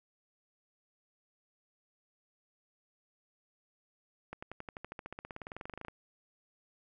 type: accelerating click train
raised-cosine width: 0.5 ms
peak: -27 dBFS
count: 27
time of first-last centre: 4.33-5.883 s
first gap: 95 ms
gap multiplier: 0.96
effects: none